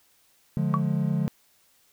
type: chord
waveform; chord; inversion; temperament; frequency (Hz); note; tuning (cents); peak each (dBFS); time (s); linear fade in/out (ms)
triangle; D diminished; none; just; 146.83 / 176.2 / 211.4; D3 / F3 / Ab3; 0 / +16 / +31; -24 / -25 / -27; 0.57-1.28; 0
type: tone with exponential decay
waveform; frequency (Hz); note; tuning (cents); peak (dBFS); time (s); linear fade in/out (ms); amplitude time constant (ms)
sine; 1127; C#6; +28; -18; 0.74-0.82; 0; 16
effects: white hiss -63 dBFS RMS until 1.92 s